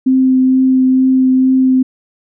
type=tone with vibrato; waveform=sine; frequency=260 Hz; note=C4; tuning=11 cents flat; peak=-7 dBFS; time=0.06-1.83 s; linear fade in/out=10 ms; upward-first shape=triangle; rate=2.2 Hz; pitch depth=11 cents each way; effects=none